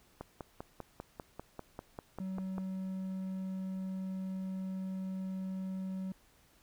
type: click train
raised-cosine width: 1 ms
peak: -27 dBFS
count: 13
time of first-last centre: 0.21-2.582 s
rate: 5.06 Hz
type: tone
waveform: triangle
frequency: 188.9 Hz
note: F#3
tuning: 36 cents sharp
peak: -34 dBFS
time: 2.2-6.12 s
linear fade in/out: 2 ms
effects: pink hiss -66 dBFS RMS until 6.62 s